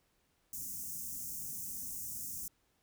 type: band-stop noise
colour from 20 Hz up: white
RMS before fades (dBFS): -42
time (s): 0.53-2.48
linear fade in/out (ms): 2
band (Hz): 280 to 5900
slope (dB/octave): 48
effects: pink hiss -75 dBFS RMS until 2.82 s